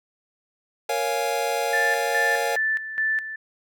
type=chord; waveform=square; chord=Bb minor seventh; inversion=none; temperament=equal; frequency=466.2 / 554.4 / 698.5 / 830.6 Hz; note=Bb4 / Db5 / F5 / Ab5; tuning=0 / 0 / 0 / 0 cents; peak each=-29 dBFS; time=0.89-2.56 s; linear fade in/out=5 ms
type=tone with tremolo; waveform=sine; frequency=1760 Hz; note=A6; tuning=in tune; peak=-20 dBFS; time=1.73-3.36 s; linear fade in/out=5 ms; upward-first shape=square; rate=2.4 Hz; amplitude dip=70%
effects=none